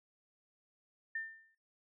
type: tone with exponential decay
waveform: sine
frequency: 1800 Hz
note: A6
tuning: 39 cents sharp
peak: -34 dBFS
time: 1.15-1.55 s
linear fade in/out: 5 ms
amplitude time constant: 86 ms
effects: noise-tail reverb RT60 0.4 s tail -23 dB re dry